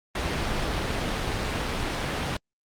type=low-pass noise; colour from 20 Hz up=pink; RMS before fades=-28 dBFS; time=0.15-2.37 s; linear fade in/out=5 ms; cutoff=4800 Hz; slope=12 dB/octave; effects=Opus 48 kbps